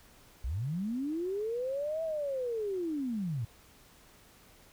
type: linear two-way sweep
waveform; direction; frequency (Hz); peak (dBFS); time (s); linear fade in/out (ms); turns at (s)
sine; up then down; 50.7 to 657 to 104.1; -31; 0.44-3.45; 5; 2.03
effects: pink hiss -59 dBFS RMS until 4.72 s